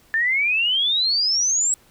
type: exponential sweep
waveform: sine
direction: up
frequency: 1760 to 7850 Hz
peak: -17 dBFS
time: 0.14-1.74 s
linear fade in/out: 0 ms
effects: pink hiss -55 dBFS RMS until 1.9 s